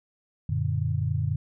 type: chord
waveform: sine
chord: Gb augmented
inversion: none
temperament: equal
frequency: 92.5 / 116.54 / 146.83 Hz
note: Gb2 / Bb2 / D3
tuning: 0 / 0 / 0 cents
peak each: -28 dBFS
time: 0.49-1.36 s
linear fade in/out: 5 ms
effects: none